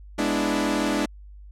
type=chord; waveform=sawtooth; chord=E dominant seventh; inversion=first; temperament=equal; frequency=207.7 / 246.9 / 293.7 / 329.6 Hz; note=G#3 / B3 / D4 / E4; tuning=0 / 0 / 0 / 0 cents; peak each=-24 / -26 / -21 / -25 dBFS; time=0.18-1.06 s; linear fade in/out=10 ms; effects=added 50 Hz sine -41 dBFS peak until 1.51 s + low-pass 10000 Hz 12 dB/octave